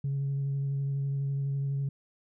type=tone with vibrato; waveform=sine; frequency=138.59 Hz; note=C#3; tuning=in tune; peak=-26 dBFS; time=0.04-1.89 s; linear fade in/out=5 ms; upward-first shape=sine; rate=12 Hz; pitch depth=13 cents each way; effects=tanh soft clip ceiling -25 dBFS